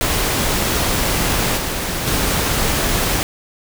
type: noise with level steps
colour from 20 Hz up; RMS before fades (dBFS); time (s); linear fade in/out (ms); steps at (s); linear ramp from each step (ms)
pink; -18 / -22 / -18; 0.01-3.23; 0; 1.57 / 2.06; 10
effects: none